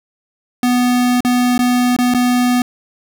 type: tone with dropouts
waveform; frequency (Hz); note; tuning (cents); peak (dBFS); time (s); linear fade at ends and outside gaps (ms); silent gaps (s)
square; 246.9; B3; 0; -12; 0.63-2.62; 2; 1.206-1.248 / 1.579-1.591 / 1.965-1.987 / 2.139-2.146
effects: none